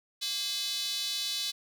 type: tone with high-pass filter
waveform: square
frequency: 231.9 Hz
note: A#3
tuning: 9 cents flat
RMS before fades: -33 dBFS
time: 0.21-1.52 s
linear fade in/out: 20 ms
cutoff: 3900 Hz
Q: 3.9
effects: none

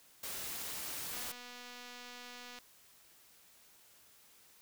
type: noise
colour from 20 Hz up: white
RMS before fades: -42 dBFS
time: 0.23-1.32 s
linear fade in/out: 5 ms
type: click train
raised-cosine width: 0.2 ms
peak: -33 dBFS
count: 358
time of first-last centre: 1.13-2.587 s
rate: 245 Hz
effects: white hiss -63 dBFS RMS until 4.61 s

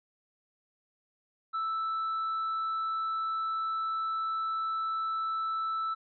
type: tone with tanh clipping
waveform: sine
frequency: 1318.5 Hz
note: E6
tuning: in tune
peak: -30 dBFS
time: 1.53-5.95 s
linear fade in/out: 20 ms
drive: 2 dB
effects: resampled to 11025 Hz

